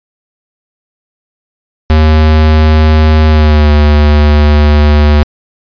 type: tone with pitch glide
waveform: square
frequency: 77.78 to 74.31 Hz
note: D#2 to D2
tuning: 0 to +21 cents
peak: -4 dBFS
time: 1.9-5.23 s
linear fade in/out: 0 ms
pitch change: -79 cents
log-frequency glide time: 3.28-3.71 s
effects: resampled to 11025 Hz